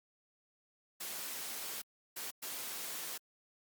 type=noise bursts at uneven times; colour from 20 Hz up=white; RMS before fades=-42 dBFS; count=3; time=1-1.82 / 2.16-2.31 / 2.42-3.18 s; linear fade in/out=10 ms; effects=high-pass 200 Hz 12 dB/octave + Opus 48 kbps